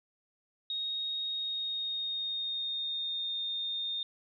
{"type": "tone with pitch glide", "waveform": "sine", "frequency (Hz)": [3742, 3654], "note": ["A#7", "A#7"], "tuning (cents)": [6, -35], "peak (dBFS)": -32, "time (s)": [0.7, 4.03], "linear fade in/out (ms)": 2, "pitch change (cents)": -41, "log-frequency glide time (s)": [1.23, 3.39], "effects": []}